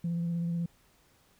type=tone with vibrato; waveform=sine; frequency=170 Hz; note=F3; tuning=46 cents flat; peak=-27 dBFS; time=0.04-0.66 s; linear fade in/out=5 ms; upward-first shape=sine; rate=16 Hz; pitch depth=18 cents each way; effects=tanh soft clip ceiling -26 dBFS + pink hiss -65 dBFS RMS until 1.39 s